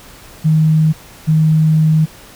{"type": "tone pair in turn", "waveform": "sine", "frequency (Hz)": [156.8, 156.8], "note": ["D#3", "D#3"], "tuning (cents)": [14, 14], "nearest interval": "unison", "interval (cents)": 0, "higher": "neither", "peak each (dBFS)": -8, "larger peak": "neither", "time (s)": [[0.44, 0.93], [1.27, 2.06]], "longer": "second", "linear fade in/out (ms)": 20, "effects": ["pink hiss -39 dBFS RMS until 2.35 s"]}